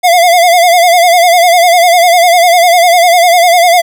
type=tone with vibrato; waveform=square; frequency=698.5 Hz; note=F5; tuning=in tune; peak=-4 dBFS; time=0.03-3.82 s; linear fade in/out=20 ms; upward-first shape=sine; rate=10 Hz; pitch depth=77 cents each way; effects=none